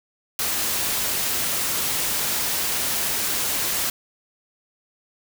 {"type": "noise", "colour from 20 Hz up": "white", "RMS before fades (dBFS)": -24, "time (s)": [0.39, 3.9], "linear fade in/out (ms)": 2, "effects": []}